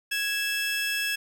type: tone pair together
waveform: 30% pulse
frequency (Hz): 1661.2 / 2637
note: G#6 / E7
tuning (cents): 0 / 0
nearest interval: minor sixth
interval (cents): 800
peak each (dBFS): -26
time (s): 0.11-1.16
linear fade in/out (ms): 10
effects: none